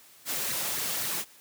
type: noise with flanger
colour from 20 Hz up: white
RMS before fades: -31 dBFS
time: 0.25-1.25 s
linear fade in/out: 50 ms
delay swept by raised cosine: 0.46 to 6.06 ms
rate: 3.8 Hz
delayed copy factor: +0.6
effects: white hiss -55 dBFS RMS until 1.4 s + high-pass 100 Hz 12 dB/octave